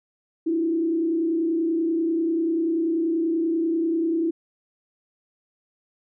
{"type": "tone with frequency modulation", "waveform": "sine", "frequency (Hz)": 329.6, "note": "E4", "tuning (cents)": 0, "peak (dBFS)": -20, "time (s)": [0.46, 4.31], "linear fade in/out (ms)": 10, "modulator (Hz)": 30.3, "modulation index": 0.59, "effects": []}